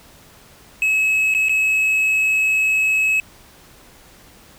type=tone with dropouts; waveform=triangle; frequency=2575 Hz; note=E7; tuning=41 cents flat; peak=-13 dBFS; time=0.82-3.2 s; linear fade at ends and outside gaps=1 ms; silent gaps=1.34-1.348 / 1.486-1.494 s; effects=pink hiss -47 dBFS RMS until 4.58 s